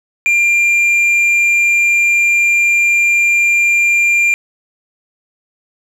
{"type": "tone with tanh clipping", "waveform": "sine", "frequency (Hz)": 2388, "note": "D7", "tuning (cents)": 28, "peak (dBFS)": -10, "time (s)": [0.26, 4.34], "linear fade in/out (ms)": 0, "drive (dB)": 5, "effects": []}